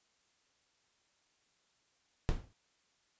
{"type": "noise with exponential decay", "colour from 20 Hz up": "brown", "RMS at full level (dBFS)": -29, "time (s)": [2.29, 2.53], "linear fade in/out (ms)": 0, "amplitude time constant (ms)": 51, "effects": ["white hiss -74 dBFS RMS until 3.19 s", "resampled to 16000 Hz"]}